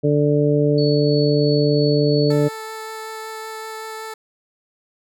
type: harmonic tone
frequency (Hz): 146.83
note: D3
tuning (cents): 0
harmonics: 1 / 2 / 3 / 4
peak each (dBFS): -18 / -20 / -18 / -23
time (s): 0.03-2.49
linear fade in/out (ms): 20
type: tone with tremolo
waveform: sine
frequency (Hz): 4435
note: C#8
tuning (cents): 0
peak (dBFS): -26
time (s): 0.78-2.32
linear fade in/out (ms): 2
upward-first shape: triangle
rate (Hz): 3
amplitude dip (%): 40
type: tone with vibrato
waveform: 15% pulse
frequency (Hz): 440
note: A4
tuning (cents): 0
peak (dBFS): -23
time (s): 2.3-4.14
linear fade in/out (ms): 5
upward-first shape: triangle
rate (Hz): 5.3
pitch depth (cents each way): 8
effects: none